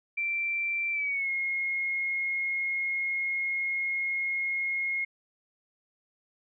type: tone with pitch glide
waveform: sine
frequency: 2349 to 2154 Hz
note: D7 to C7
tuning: 0 to +50 cents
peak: -27 dBFS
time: 0.17-5.05 s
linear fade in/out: 10 ms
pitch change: -150 cents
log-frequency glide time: 0.92-1.3 s
effects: none